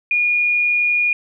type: tone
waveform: sine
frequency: 2437 Hz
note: D#7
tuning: 37 cents flat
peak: -14 dBFS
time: 0.11-1.13 s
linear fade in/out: 2 ms
effects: none